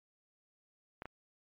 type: clicks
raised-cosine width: 0.5 ms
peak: -27 dBFS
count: 2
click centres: 1.021 / 1.056 s
effects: MP3 64 kbps

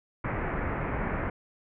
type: low-pass noise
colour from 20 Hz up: pink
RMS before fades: -31 dBFS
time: 0.24-1.3 s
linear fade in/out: 5 ms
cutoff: 2200 Hz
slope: 48 dB/octave
effects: none

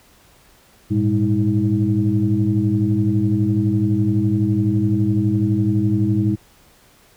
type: tone cluster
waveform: sine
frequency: 104 / 115.9 / 202.9 / 319.1 Hz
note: G#2 / A#2 / G#3 / D#4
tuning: +3 / -10 / -40 / +44 cents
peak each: -20 dBFS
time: 0.9-6.36 s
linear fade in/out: 20 ms
effects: tanh soft clip ceiling -5 dBFS + pink hiss -52 dBFS RMS until 7.16 s

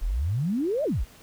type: exponential two-way sweep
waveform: sine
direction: up then down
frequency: 34.78 to 645 to 34.78 Hz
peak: -23 dBFS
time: 0.01-1.05 s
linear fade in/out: 20 ms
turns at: 0.84 s
effects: pink hiss -52 dBFS RMS until 1.22 s

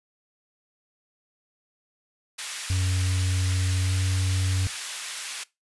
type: high-pass noise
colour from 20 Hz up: pink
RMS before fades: -34 dBFS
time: 2.38-5.44 s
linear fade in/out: 10 ms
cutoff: 1900 Hz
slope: 12 dB/octave
type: tone with pitch glide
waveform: triangle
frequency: 92.5 to 93.57 Hz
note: F#2 to F#2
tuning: 0 to +20 cents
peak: -20 dBFS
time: 2.7-4.67 s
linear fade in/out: 0 ms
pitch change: +20 cents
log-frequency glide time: 3.79-3.92 s
effects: noise-tail reverb RT60 0.2 s tail -20 dB re dry + resampled to 24000 Hz

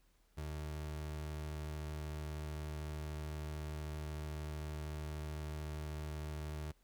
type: tone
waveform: 30% pulse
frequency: 76.1 Hz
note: D#2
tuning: 38 cents flat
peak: -38 dBFS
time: 0.37-6.72 s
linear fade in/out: 10 ms
effects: added 41 Hz sine -69 dBFS peak until 6.83 s + pink hiss -75 dBFS RMS until 6.83 s

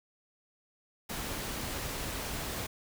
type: noise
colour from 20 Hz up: pink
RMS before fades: -37 dBFS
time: 1.09-2.67 s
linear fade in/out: 10 ms
effects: none

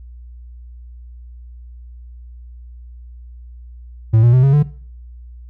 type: tone with pitch steps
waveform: triangle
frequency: 111.4 / 119.4 / 127.96 / 137.15 / 146.99 Hz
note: A2 / A#2 / C3 / C#3 / D3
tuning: +22 / +42 / -38 / -18 / +2 cents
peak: -6 dBFS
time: 4.13-4.63 s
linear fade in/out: 10 ms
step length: 100 ms
effects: noise-tail reverb RT60 0.5 s tail -19 dB re dry + added 60 Hz sine -34 dBFS peak until 5.49 s

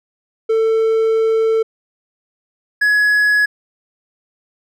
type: tone pair in turn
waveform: triangle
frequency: 446 / 1683.9 Hz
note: A4 / G#6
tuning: +23 / +23 cents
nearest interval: octave + major seventh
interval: 2300 cents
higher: second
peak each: -10 / -9 dBFS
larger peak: second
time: 0.49-1.63 / 2.81-3.46 s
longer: first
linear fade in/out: 10 ms
effects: none

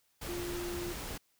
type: tone in noise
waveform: sine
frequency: 349.2 Hz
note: F4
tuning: in tune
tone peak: -37 dBFS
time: 0.28-0.93 s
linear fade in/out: 10 ms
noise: pink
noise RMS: -41 dBFS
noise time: 0.21-1.18 s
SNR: +1 dB
effects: white hiss -73 dBFS RMS until 1.39 s

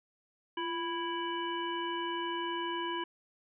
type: harmonic tone with a mistuned harmonic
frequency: 329.6 Hz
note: E4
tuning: in tune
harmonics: 1 / 3 / 5 / 7 / 9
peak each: -37 / -36 / -42 / -48 / -41 dBFS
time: 0.57-3.04 s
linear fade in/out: 5 ms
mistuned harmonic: 1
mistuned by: +71 cents
effects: none

